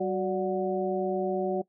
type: tone cluster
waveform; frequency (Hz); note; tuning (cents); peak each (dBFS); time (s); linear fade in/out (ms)
sine; 191.4 / 370.3 / 580 / 737; G3 / F#4 / D5 / F#5; -41 / +1 / -22 / -7; -33 / -28 / -32 / -33; 0-1.62; 10
effects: noise-tail reverb RT60 0.1 s tail -19 dB re dry